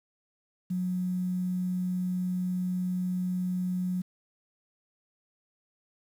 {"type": "tone", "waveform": "sine", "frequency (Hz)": 181.8, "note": "F#3", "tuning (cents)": -30, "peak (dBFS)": -27, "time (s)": [0.7, 4.02], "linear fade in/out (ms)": 10, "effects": ["9-bit"]}